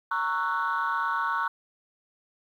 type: chord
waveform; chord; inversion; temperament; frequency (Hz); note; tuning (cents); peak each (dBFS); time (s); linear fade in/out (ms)
sine; F# dominant seventh; first; just; 925 / 1110 / 1332 / 1480; A#5 / C#6 / E6 / F#6; -14 / +2 / +18 / 0; -30 / -28 / -31 / -29; 0.11-1.48; 5
effects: tanh soft clip ceiling -19 dBFS + 10-bit